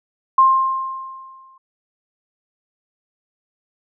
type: tone with exponential decay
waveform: sine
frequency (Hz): 1058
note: C6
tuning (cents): +19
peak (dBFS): -7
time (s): 0.38-1.58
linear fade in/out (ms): 5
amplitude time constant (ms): 260
effects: none